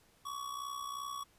square tone with amplitude modulation, 1126 Hz, C#6, 27 cents sharp, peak -37 dBFS, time 0.25-1.24 s, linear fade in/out 10 ms, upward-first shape sine, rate 62.8 Hz, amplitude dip 65%, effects pink hiss -67 dBFS RMS until 1.38 s + resampled to 32000 Hz

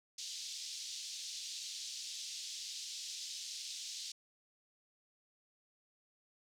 white band-pass noise, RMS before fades -45 dBFS, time 0.18-4.12 s, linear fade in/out 5 ms, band 3400 to 6300 Hz, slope 24 dB/octave, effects none

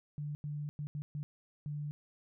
sine tone bursts at uneven times, 147.5 Hz, D3, 8 cents sharp, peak -36 dBFS, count 6, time 0.18-0.35 / 0.44-0.69 / 0.79-0.87 / 0.95-1.02 / 1.15-1.23 / 1.66-1.91 s, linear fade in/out 0 ms, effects none

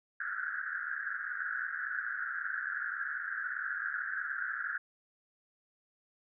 white band-pass noise, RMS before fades -37 dBFS, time 0.2-4.78 s, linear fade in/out 5 ms, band 1400 to 1700 Hz, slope 96 dB/octave, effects none

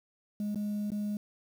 sine tone with dropouts, 207.7 Hz, G#3, in tune, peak -28 dBFS, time 0.4-1.17 s, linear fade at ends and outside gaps 2 ms, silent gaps 0.547-0.557 / 0.904-0.918 s, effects tanh soft clip ceiling -29 dBFS + 9-bit

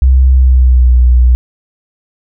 sine tone with pitch glide, 64.9 to 61.47 Hz, C2 to B1, -13 to -7 cents, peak -3 dBFS, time 0.02-1.35 s, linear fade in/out 0 ms, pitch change -94 cents, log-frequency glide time 0.34-0.93 s, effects none

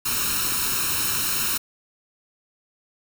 white noise with comb filter, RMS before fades -24 dBFS, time 0.05-1.58 s, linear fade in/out 10 ms, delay 0.74 ms, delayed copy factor +0.8, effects none

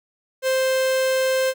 45% pulse tone, 523.3 Hz, C5, in tune, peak -18 dBFS, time 0.42-1.54 s, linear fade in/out 50 ms, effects none

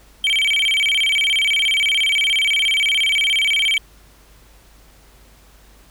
triangle tone with vibrato, 2687 Hz, E7, 33 cents sharp, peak -13 dBFS, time 0.24-3.78 s, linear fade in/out 2 ms, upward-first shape square, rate 17 Hz, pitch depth 280 cents each way, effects added 50 Hz sine -48 dBFS peak until 5.9 s + pink hiss -51 dBFS RMS until 5.9 s

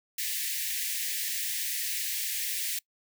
white high-pass noise, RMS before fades -32 dBFS, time 0.18-2.79 s, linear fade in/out 5 ms, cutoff 1700 Hz, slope 96 dB/octave, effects noise-tail reverb RT60 0.1 s tail -23 dB re dry

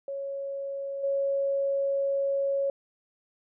sine tone with level steps, 553 Hz, C#5, 4 cents flat, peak -31 / -24 dBFS, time 0.08-2.7 s, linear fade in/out 2 ms, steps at 1.03 s, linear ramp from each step 10 ms, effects none

